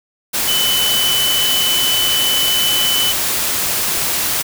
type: tone in noise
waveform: sine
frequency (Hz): 3009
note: F#7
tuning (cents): +28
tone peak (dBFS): -15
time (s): 0.47-3.13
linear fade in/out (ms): 20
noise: white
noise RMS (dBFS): -18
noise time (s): 0.33-4.43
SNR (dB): 0
effects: none